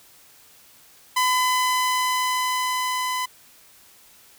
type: tone with level ramp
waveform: sawtooth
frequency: 1009 Hz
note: B5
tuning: 37 cents sharp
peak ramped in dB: -14 to -20 dBFS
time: 1.16-3.26 s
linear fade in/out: 10 ms
effects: white hiss -52 dBFS RMS until 4.38 s